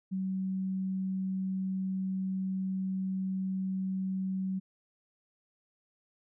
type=tone; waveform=sine; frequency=189.4 Hz; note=F#3; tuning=41 cents sharp; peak=-30 dBFS; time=0.11-4.6 s; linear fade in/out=20 ms; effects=none